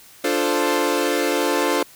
sawtooth chord, D minor seventh, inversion none, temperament equal, 293.7 / 349.2 / 440 / 523.3 Hz, D4 / F4 / A4 / C5, 0 / 0 / 0 / 0 cents, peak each -20 dBFS, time 0.24-1.83 s, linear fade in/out 5 ms, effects white hiss -47 dBFS RMS until 1.95 s

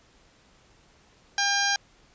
harmonic tone, 802 Hz, G5, 39 cents sharp, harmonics 1 / 2 / 3 / 4 / 5 / 6 / 7 / 8, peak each -29 / -26 / -35 / -33 / -33 / -31 / -30 / -33 dBFS, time 1.38-1.76 s, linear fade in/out 2 ms, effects pink hiss -59 dBFS RMS until 2.14 s + resampled to 16000 Hz

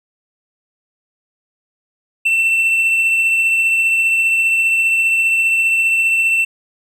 triangle tone with tremolo, 2685 Hz, E7, 31 cents sharp, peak -9 dBFS, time 2.25-6.45 s, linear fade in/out 10 ms, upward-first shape triangle, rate 15 Hz, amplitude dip 30%, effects none

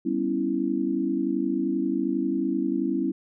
sine chord, C# half-diminished seventh, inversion second, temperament equal, 196 / 246.9 / 277.2 / 329.6 Hz, G3 / B3 / C#4 / E4, 0 / 0 / 0 / 0 cents, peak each -31 / -30 / -27 / -27 dBFS, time 0.05-3.12 s, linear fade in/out 10 ms, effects none

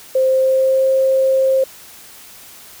sine tone with pitch glide, 523.3 to 530.3 Hz, C5 to C5, 0 to +23 cents, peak -11 dBFS, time 0.15-1.64 s, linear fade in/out 5 ms, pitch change +23 cents, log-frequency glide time 0.25-0.88 s, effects white hiss -40 dBFS RMS until 2.8 s

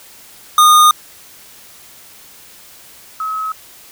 square / sine tone pair in turn, 1226 / 1282.5 Hz, D#6 / E6, -26 / -48 cents, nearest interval minor second, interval 78 cents, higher second, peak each -6 / -18 dBFS, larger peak first, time 0.58-0.91 / 3.2-3.52 s, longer first, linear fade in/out 2 ms, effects white hiss -41 dBFS RMS until 3.91 s

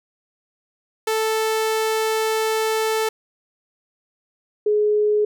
sawtooth / sine tone pair in turn, 440 / 420.6 Hz, A4 / G#4, 0 / +22 cents, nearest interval minor second, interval 78 cents, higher first, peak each -15 dBFS, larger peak neither, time 1.07-3.09 / 4.66-5.25 s, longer first, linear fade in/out 5 ms, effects none

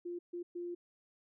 sine tone bursts at uneven times, 349.2 Hz, F4, in tune, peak -38 dBFS, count 3, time 0.05-0.19 / 0.33-0.43 / 0.55-0.75 s, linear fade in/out 10 ms, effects none

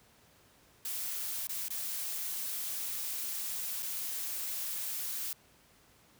blue noise with dropouts, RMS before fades -37 dBFS, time 0.85-5.33 s, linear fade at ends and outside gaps 2 ms, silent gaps 1.471-1.493 / 1.684-1.704 / 3.824-3.828 s, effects pink hiss -63 dBFS RMS until 6.19 s + high-pass 60 Hz 12 dB/octave

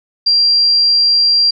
sine tone, 4746 Hz, D8, 17 cents sharp, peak -8 dBFS, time 0.26-1.51 s, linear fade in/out 10 ms, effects none

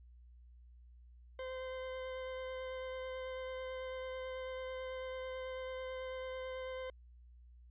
40% pulse tone with vibrato, 517 Hz, C5, 21 cents flat, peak -40 dBFS, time 1.39-6.9 s, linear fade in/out 2 ms, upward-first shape sine, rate 9.1 Hz, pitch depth 9 cents each way, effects added 60 Hz sine -56 dBFS peak until 7.7 s + resampled to 8000 Hz

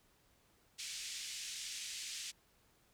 white band-pass noise, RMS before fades -45 dBFS, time 0.78-2.32 s, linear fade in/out 20 ms, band 2200 to 7700 Hz, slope 24 dB/octave, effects pink hiss -71 dBFS RMS until 2.93 s

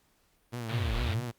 sawtooth tone with vibrato, 116.54 Hz, A#2, in tune, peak -30 dBFS, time 0.52-1.32 s, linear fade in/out 20 ms, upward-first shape triangle, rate 4.5 Hz, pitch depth 98 cents each way
white band-pass noise, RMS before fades -40 dBFS, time 0.68-1.15 s, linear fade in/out 20 ms, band 190 to 4000 Hz, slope 48 dB/octave
sine linear two-way sweep, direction down then up, 143.4 to 34.65 to 143.4 Hz, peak -28 dBFS, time 0.7-1.24 s, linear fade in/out 50 ms, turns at 0.97 s
effects pink hiss -69 dBFS RMS until 1.38 s + Opus 48 kbps

